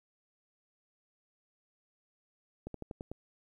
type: slowing click train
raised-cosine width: 2 ms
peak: -27 dBFS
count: 6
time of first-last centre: 2.67-3.116 s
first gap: 73 ms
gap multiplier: 1.1
effects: 11-bit